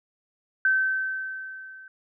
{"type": "tone with level ramp", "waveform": "sine", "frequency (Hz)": 1541, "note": "G6", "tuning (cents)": -30, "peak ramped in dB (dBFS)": [-17, -43], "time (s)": [0.65, 1.88], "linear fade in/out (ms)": 2, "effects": []}